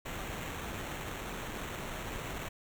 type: noise with sample-and-hold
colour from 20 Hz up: pink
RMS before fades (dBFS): -40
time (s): 0.05-2.49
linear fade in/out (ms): 10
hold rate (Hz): 4900
effects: none